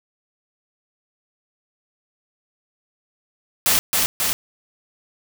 white noise with echo, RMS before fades -17 dBFS, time 3.66-3.79 s, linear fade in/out 0 ms, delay 270 ms, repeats 2, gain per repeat -2 dB, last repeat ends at 4.33 s, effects none

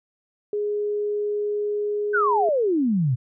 sine tone, 415.3 Hz, G#4, in tune, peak -22 dBFS, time 0.53-2.49 s, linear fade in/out 2 ms
sine exponential sweep, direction down, 1569 to 116.54 Hz, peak -18 dBFS, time 2.13-3.16 s, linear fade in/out 20 ms
effects none

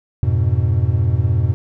triangle chord, F diminished, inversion none, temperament equal, 87.31 / 103.83 / 123.47 Hz, F2 / Ab2 / Cb3, 0 / 0 / 0 cents, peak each -16 dBFS, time 0.23-1.54 s, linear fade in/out 0 ms, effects none

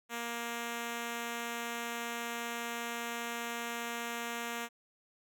5% pulse tone, 234.9 Hz, A#3, 13 cents sharp, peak -25 dBFS, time 0.09-4.69 s, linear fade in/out 50 ms, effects none

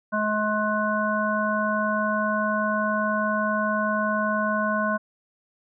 harmonic tone, 212.4 Hz, G#3, 39 cents sharp, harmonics 1 / 3 / 5 / 7, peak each -27 / -27 / -27 / -27 dBFS, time 0.12-4.98 s, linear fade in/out 20 ms, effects none

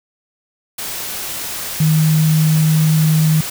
sine tone in noise, 156.4 Hz, D#3, 9 cents sharp, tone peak -10 dBFS, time 1.8-3.41 s, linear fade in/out 5 ms, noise white, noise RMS -25 dBFS, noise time 0.78-3.5 s, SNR +12 dB, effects none

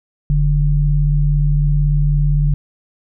sine tone pair together, 43.03 / 146.83 Hz, F1 / D3, -25 / 0 cents, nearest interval octave + major sixth, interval 2125 cents, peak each -14 dBFS, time 0.3-2.54 s, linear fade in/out 0 ms, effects none

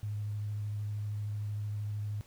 sine tone with vibrato, 104.4 Hz, G#2, 10 cents sharp, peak -33 dBFS, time 0.03-2.21 s, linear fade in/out 0 ms, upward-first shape sine, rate 13 Hz, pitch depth 14 cents each way, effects pink hiss -61 dBFS RMS until 2.26 s

